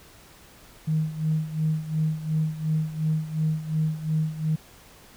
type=tone with tremolo; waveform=sine; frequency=156.6 Hz; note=D#3; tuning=11 cents sharp; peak=-19 dBFS; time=0.87-4.56 s; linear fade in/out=10 ms; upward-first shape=sine; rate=2.8 Hz; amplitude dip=80%; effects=tanh soft clip ceiling -15 dBFS + pink hiss -51 dBFS RMS until 5.16 s

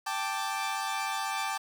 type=chord; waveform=sawtooth; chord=G suspended second; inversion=none; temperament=equal; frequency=784 / 880 / 1174.7 Hz; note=G5 / A5 / D6; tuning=0 / 0 / 0 cents; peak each=-31 dBFS; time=0.06-1.58 s; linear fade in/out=10 ms; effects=low-pass 11000 Hz 12 dB/octave + 8-bit

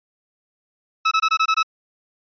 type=tone bursts; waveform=sawtooth; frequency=1300 Hz; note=E6; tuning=24 cents flat; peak=-11 dBFS; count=7; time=1.05-1.63 s; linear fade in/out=10 ms; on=64 ms; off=22 ms; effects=resampled to 11025 Hz

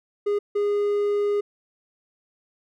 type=tone bursts at uneven times; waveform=triangle; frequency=410.4 Hz; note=G#4; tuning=21 cents flat; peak=-18 dBFS; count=2; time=0.26-0.39 / 0.55-1.41 s; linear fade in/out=10 ms; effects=none

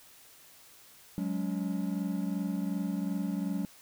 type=chord; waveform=triangle; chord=F# suspended second; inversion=none; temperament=equal with one note detuned; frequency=185 / 207.7 / 282.7 Hz; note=F#3 / G#3 / C#4; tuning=0 / 0 / +34 cents; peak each=-31 / -33 / -34 dBFS; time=1.18-3.65 s; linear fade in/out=0 ms; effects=white hiss -56 dBFS RMS until 3.81 s

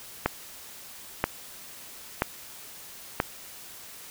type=click train; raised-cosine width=0.5 ms; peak=-7 dBFS; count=4; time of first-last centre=0.26-3.201 s; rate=1.02 Hz; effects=white hiss -45 dBFS RMS until 4.1 s

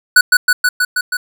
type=tone with echo; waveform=square; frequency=1480 Hz; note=F#6; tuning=in tune; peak=-4 dBFS; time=0.16-0.21 s; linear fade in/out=5 ms; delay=160 ms; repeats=6; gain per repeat=-2 dB; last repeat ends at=1.17 s; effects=none

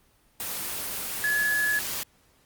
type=tone in noise; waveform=sine; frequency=1700 Hz; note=G#6; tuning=40 cents sharp; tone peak=-22 dBFS; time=1.24-1.79 s; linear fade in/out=0 ms; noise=white; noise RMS=-32 dBFS; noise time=0.4-2.03 s; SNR=+7 dB; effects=pink hiss -63 dBFS RMS until 2.45 s + Opus 24 kbps

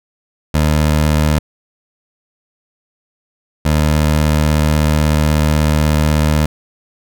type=tone pair in turn; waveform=20% pulse; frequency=76.3 / 76.3 Hz; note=D#2 / D#2; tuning=-33 / -33 cents; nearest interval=unison; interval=0 cents; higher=neither; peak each=-6 dBFS; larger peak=neither; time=0.54-1.39 / 3.65-6.46 s; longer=second; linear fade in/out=5 ms; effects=none

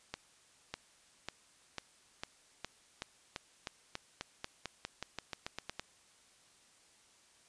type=accelerating click train; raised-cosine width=0.2 ms; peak=-21 dBFS; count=21; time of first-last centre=0.14-5.796 s; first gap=600 ms; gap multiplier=0.91; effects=white hiss -65 dBFS RMS until 7.48 s + resampled to 22050 Hz

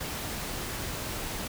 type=noise; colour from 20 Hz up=pink; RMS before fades=-35 dBFS; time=0-1.48 s; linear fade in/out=10 ms; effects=none

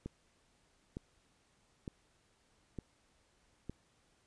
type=click train; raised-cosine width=3 ms; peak=-28 dBFS; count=5; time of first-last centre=0.06-3.696 s; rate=1.1 Hz; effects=pink hiss -72 dBFS RMS until 4.26 s + resampled to 22050 Hz

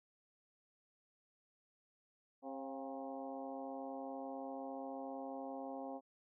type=harmonic tone with a mistuned harmonic; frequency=134.4 Hz; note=C3; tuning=47 cents sharp; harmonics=2 / 3 / 4 / 5 / 6 / 7 / 8; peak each=-47 / -56 / -48 / -50 / -50 / -58 / -60 dBFS; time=2.42-6.01 s; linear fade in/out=50 ms; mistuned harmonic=5; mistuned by=+65 cents; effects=none

